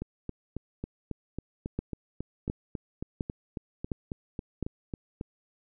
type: two click trains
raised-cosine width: 3 ms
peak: -17 / -21 dBFS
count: 5 / 20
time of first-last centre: 1.79-4.627 / 0.02-5.211 s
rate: 1.41 / 3.66 Hz
effects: none